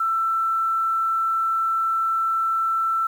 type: tone with quantisation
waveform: sine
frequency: 1334 Hz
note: E6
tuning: 20 cents sharp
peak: -19 dBFS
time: 0-3.07 s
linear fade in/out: 5 ms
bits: 8
effects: none